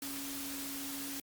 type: tone in noise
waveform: sine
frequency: 277.2 Hz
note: C#4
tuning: in tune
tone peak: -43 dBFS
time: 0.02-1.2 s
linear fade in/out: 2 ms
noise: white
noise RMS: -42 dBFS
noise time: 0.02-1.2 s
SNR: -4 dB
effects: Opus 48 kbps